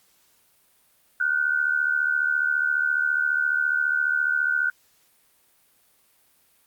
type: tone pair together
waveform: sine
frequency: 1443.4 / 1518 Hz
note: F#6 / F#6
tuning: -43 / +44 cents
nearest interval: minor second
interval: 87 cents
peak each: -23 dBFS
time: 1.2-4.7 s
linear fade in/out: 5 ms
effects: white hiss -62 dBFS RMS until 6.66 s + Opus 48 kbps